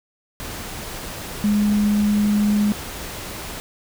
sine tone in noise, 207.7 Hz, G#3, in tune, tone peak -15 dBFS, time 1.44-2.72 s, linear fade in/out 0 ms, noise pink, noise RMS -32 dBFS, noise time 0.4-3.6 s, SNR +14 dB, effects none

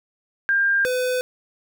sine / square tone pair in turn, 1599 / 503.7 Hz, G6 / B4, +34 / +34 cents, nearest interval octave + minor sixth, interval 2000 cents, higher first, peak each -16 / -21 dBFS, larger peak first, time 0.49-0.85 / 0.85-1.21 s, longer neither, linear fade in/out 0 ms, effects none

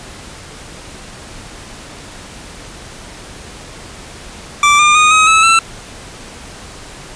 25% pulse tone with pitch steps, 1170 / 1201.5 / 1233.9 / 1267.1 / 1301.2 / 1336.2 Hz, D6 / D6 / D#6 / D#6 / E6 / E6, -7 / +39 / -15 / +31 / -23 / +23 cents, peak -3 dBFS, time 4.63-5.59 s, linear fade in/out 2 ms, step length 160 ms, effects pink hiss -33 dBFS RMS until 7.15 s + resampled to 22050 Hz

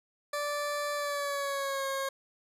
20% pulse tone with pitch glide, 584 to 541.8 Hz, D5 to C#5, -10 to -40 cents, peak -26 dBFS, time 0.33-2.09 s, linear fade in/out 5 ms, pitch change -130 cents, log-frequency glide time 0.95-1.86 s, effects resampled to 32000 Hz + 11-bit

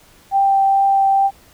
sine tone with vibrato, 784 Hz, G5, in tune, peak -11 dBFS, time 0.31-1.31 s, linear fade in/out 50 ms, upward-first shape triangle, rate 2.3 Hz, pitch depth 8 cents each way, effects pink hiss -49 dBFS RMS until 1.53 s

